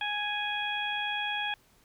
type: harmonic tone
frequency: 830.6 Hz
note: G#5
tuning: in tune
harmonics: 1 / 2 / 3 / 4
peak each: -35 / -35 / -35 / -35 dBFS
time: 0.01-1.54 s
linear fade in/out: 2 ms
effects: pink hiss -64 dBFS RMS until 1.84 s